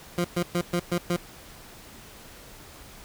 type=tone bursts; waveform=20% pulse; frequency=174.61 Hz; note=F3; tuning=in tune; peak=-18 dBFS; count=6; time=0.18-1.164 s; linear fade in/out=2 ms; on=64 ms; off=120 ms; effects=pink hiss -47 dBFS RMS until 3.04 s